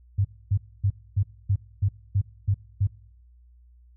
sine tone bursts, 99 Hz, G2, 18 cents sharp, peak -18 dBFS, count 9, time 0.18-2.872 s, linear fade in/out 10 ms, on 68 ms, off 260 ms, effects noise-tail reverb RT60 0.7 s tail -23 dB re dry + added 60 Hz sine -51 dBFS peak until 3.96 s

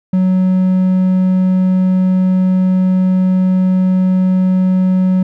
triangle tone, 185.6 Hz, F#3, 6 cents sharp, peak -7 dBFS, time 0.13-5.23 s, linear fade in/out 5 ms, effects none

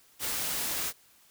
white noise, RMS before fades -32 dBFS, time 0.19-0.93 s, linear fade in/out 50 ms, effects white hiss -61 dBFS RMS until 1.3 s

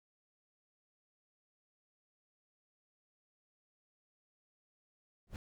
brown noise with exponential growth, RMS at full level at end -36 dBFS, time 5.27-5.36 s, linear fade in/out 1 ms, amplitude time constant 19 ms, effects none

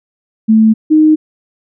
sine tone pair in turn, 220 / 309.7 Hz, A3 / D#4, 0 / -8 cents, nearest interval tritone, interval 592 cents, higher second, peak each -4 dBFS, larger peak neither, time 0.48-0.74 / 0.9-1.16 s, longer neither, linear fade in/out 20 ms, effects none

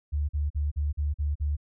sine tone bursts, 73.42 Hz, D2, in tune, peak -24 dBFS, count 7, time 0.12-1.568 s, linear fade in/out 20 ms, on 170 ms, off 43 ms, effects none

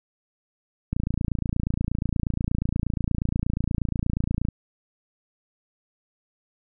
click train, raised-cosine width 5 ms, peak -12 dBFS, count 102, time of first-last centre 0.93-4.486 s, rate 28.4 Hz, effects none

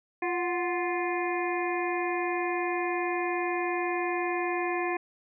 harmonic tone with a mistuned harmonic, 349.2 Hz, F4, in tune, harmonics 1 / 2 / 3 / 5 / 6 / 7, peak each -30 / -33 / -35 / -37 / -38 / -38 dBFS, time 0.22-4.97 s, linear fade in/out 5 ms, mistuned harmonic 2, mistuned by +76 cents, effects none

